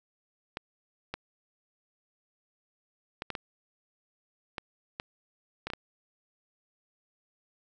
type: clicks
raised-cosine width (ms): 0.3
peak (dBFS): -18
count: 10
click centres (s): 0.571 / 1.14 / 3.221 / 3.303 / 3.352 / 4.582 / 4.999 / 5.67 / 5.702 / 5.735
effects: none